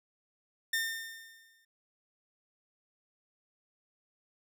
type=tone with exponential decay; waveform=sawtooth; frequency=1812 Hz; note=A#6; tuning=50 cents flat; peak=-24 dBFS; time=0.73-1.65 s; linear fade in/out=5 ms; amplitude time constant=200 ms; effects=none